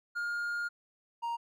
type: tone pair in turn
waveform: triangle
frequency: 1416 / 935.3 Hz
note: F6 / A#5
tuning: +23 / +6 cents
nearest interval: perfect fifth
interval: 717 cents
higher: first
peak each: -30 / -30 dBFS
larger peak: neither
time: 0.15-0.69 / 1.22-1.37 s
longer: first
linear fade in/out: 20 ms
effects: none